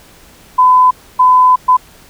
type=tone bursts at uneven times; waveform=sine; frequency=1009 Hz; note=B5; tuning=37 cents sharp; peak=-4 dBFS; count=3; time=0.58-0.91 / 1.19-1.56 / 1.68-1.77 s; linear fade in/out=10 ms; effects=pink hiss -42 dBFS RMS until 2.09 s